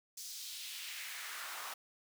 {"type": "noise with high-pass filter sweep", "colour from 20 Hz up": "pink", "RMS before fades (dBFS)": -45, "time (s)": [0.17, 1.74], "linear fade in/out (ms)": 5, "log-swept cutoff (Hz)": [5700, 910], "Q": 1.7, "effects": []}